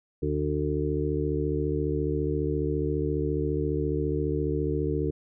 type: harmonic tone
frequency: 74.6 Hz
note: D2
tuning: 28 cents sharp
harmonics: 1 / 2 / 4 / 5 / 6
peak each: -31 / -31 / -31 / -31 / -31 dBFS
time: 0.22-5.11 s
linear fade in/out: 10 ms
effects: none